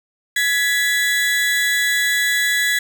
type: tone pair together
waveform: 35% pulse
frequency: 1688.2 / 1975.5 Hz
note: G#6 / B6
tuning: +28 / 0 cents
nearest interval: minor third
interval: 272 cents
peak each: -17 dBFS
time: 0.36-2.79 s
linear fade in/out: 5 ms
effects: 7-bit